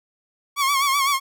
sawtooth tone with vibrato, 1108.7 Hz, C#6, in tune, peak -14 dBFS, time 0.56-1.2 s, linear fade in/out 50 ms, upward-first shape sine, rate 7.9 Hz, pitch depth 72 cents each way, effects none

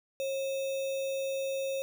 sine tone with sample-and-hold, 541 Hz, C#5, 42 cents flat, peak -30 dBFS, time 0.2-1.82 s, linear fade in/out 0 ms, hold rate 3150 Hz, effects none

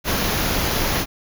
pink band-stop noise, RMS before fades -21 dBFS, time 0.04-1.06 s, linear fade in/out 50 ms, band 6900 to 10000 Hz, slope 96 dB/octave, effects none

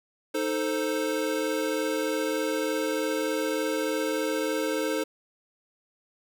square chord, A diminished, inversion second, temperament equal, 311.1 / 440 / 523.3 Hz, Eb4 / A4 / C5, 0 / 0 / 0 cents, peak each -31 dBFS, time 0.34-5.04 s, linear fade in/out 10 ms, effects none

